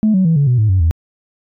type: tone with pitch steps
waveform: sine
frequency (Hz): 215.8 / 187.86 / 163.55 / 142.37 / 123.94 / 107.9 / 93.93 / 81.77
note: A3 / F#3 / E3 / C#3 / B2 / A2 / F#2 / E2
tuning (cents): -33 / +27 / -13 / +47 / +7 / -33 / +27 / -13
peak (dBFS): -8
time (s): 0.03-0.91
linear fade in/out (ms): 0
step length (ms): 110
effects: tanh soft clip ceiling -6 dBFS